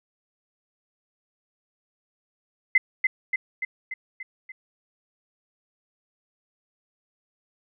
sine tone with echo, 2054 Hz, C7, 33 cents flat, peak -13 dBFS, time 2.75-2.78 s, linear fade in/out 5 ms, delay 290 ms, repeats 6, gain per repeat -4 dB, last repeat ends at 4.52 s, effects none

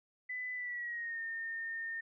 sine tone with pitch glide, 2000 to 1823.4 Hz, B6 to A#6, +21 to -39 cents, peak -37 dBFS, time 0.29-2.01 s, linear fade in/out 10 ms, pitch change -160 cents, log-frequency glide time 0.54-1.21 s, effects none

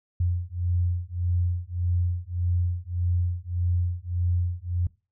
sine beating tone pair, 87.31 / 89.01 Hz, F2 / F2, 0 / +33 cents, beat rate 1.7 Hz, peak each -26 dBFS, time 0.2-4.87 s, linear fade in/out 5 ms, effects noise-tail reverb RT60 0.3 s tail -22 dB re dry

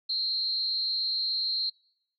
sine tone with amplitude modulation, 4168 Hz, C8, 7 cents flat, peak -23 dBFS, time 0.09-1.7 s, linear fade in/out 10 ms, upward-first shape sine, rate 263 Hz, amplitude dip 75%, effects noise-tail reverb RT60 0.8 s tail -26 dB re dry

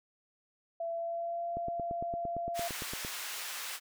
sine tone with pitch glide, 671 to 685.9 Hz, E5 to F5, +31 to -31 cents, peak -33 dBFS, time 0.8-2.68 s, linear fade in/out 5 ms, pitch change +38 cents, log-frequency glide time 0.92-1.45 s
click train, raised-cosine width 2 ms, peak -27 dBFS, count 14, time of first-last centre 1.57-3.049 s, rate 8.79 Hz
pink high-pass noise, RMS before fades -40 dBFS, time 2.54-3.8 s, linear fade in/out 50 ms, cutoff 1300 Hz, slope 12 dB/octave
effects none

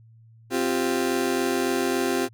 35% pulse chord, C suspended fourth, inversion none, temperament just, 261.6 / 348.8 / 392.4 Hz, C4 / F4 / G4, 0 / -2 / +2 cents, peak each -25 dBFS, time 0.5-2.29 s, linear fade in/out 50 ms, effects added 113 Hz sine -49 dBFS peak until 2.33 s

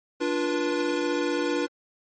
square chord, B diminished, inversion first, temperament equal with one note detuned, 293.7 / 349.2 / 484 Hz, D4 / F4 / B4, 0 / 0 / -35 cents, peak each -29 dBFS, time 0.2-1.67 s, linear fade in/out 20 ms, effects low-pass 6000 Hz 12 dB/octave + MP3 32 kbps

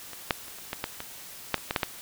clicks, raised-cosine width 0.3 ms, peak -24 / -6 / -29 / -28 / -14 / -12 / -18 / -6 / -26 / -11 / -7 / -8 dBFS, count 12, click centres 0.133 / 0.308 / 0.482 / 0.586 / 0.731 / 0.841 / 1.004 / 1.543 / 1.58 / 1.709 / 1.762 / 1.832 s, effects white hiss -44 dBFS RMS until 2.01 s

